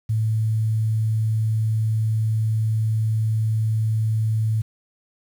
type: tone with quantisation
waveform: sine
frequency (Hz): 110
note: A2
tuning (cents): 0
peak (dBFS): -18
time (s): 0.09-4.62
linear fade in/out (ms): 10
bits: 8
effects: none